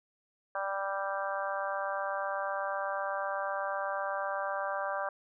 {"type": "harmonic tone", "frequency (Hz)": 196, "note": "G3", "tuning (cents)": 0, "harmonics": [3, 4, 5, 6, 7, 8], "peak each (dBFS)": [-36, -38, -40, -38, -43, -39], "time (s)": [0.55, 5.09], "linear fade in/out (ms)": 2, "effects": []}